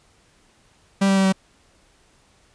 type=tone with pitch steps; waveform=45% pulse; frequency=196 / 194.31 / 192.63 / 190.97 Hz; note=G3 / G3 / G3 / G3; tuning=0 / -15 / -30 / -45 cents; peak=-15 dBFS; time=1.01-1.326 s; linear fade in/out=10 ms; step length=79 ms; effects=pink hiss -58 dBFS RMS until 2.54 s + resampled to 22050 Hz